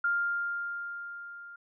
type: tone with level ramp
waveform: sine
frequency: 1400 Hz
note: F6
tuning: 4 cents sharp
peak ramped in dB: -24 to -44 dBFS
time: 0.04-1.56 s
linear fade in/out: 5 ms
effects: none